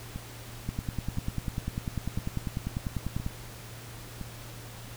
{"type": "two click trains", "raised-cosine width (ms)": 5, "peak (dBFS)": [-18, -23], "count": [27, 5], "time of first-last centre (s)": [[0.69, 3.264], [0.16, 4.213]], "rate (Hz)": [10.1, 0.987], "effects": ["added 116 Hz sine -45 dBFS peak until 4.96 s", "pink hiss -46 dBFS RMS until 4.96 s"]}